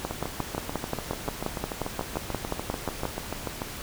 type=two click trains; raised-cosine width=1 ms; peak=-13 / -16 dBFS; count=18 / 25; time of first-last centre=0.05-3.054 / 0.11-3.619 s; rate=5.66 / 6.84 Hz; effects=pink hiss -38 dBFS RMS until 3.82 s